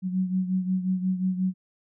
sine beating tone pair, 184.7 / 190.3 Hz, F#3 / F#3, -3 / +49 cents, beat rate 5.6 Hz, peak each -24 / -30 dBFS, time 0.02-1.54 s, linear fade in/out 50 ms, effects none

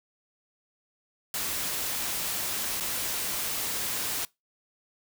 white noise with dropouts, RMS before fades -31 dBFS, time 1.34-4.25 s, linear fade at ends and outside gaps 1 ms, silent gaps 2.8-2.807 s, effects noise-tail reverb RT60 0.2 s tail -23 dB re dry

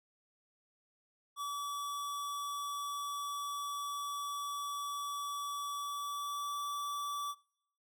square tone with pitch glide, 1147 to 1155 Hz, D6 to D6, -41 to -29 cents, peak -37 dBFS, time 1.36-7.35 s, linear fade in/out 50 ms, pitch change +12 cents, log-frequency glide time 5.76-6.57 s, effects noise-tail reverb RT60 0.7 s tail -24 dB re dry

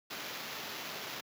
white noise with sample-and-hold, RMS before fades -42 dBFS, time 0.1-1.21 s, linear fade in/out 10 ms, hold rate 8820 Hz, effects high-pass 150 Hz 12 dB/octave

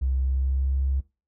triangle tone with pitch glide, 65.41 to 67.25 Hz, C2 to C2, 0 to +48 cents, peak -17 dBFS, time 0.01-1.01 s, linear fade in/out 20 ms, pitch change +48 cents, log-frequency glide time 0.15-0.77 s, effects noise-tail reverb RT60 0.3 s tail -24 dB re dry + tanh soft clip ceiling -19 dBFS

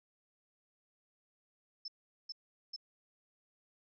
sine tone bursts, 5274 Hz, E8, in tune, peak -40 dBFS, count 3, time 1.85-2.763 s, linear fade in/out 5 ms, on 31 ms, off 410 ms, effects none

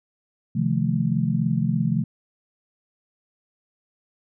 sine chord, F dominant seventh, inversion second, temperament just, 130.96 / 157.15 / 174.61 / 218.3 Hz, C3 / Eb3 / F3 / A3, +2 / +18 / 0 / -13 cents, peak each -25 dBFS, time 0.55-2.04 s, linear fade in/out 10 ms, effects none

